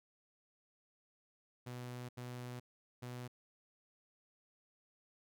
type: tone bursts at uneven times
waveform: sawtooth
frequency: 123.47 Hz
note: B2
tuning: in tune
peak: -40 dBFS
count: 3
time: 1.66-2.09 / 2.17-2.6 / 3.02-3.28 s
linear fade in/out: 10 ms
effects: none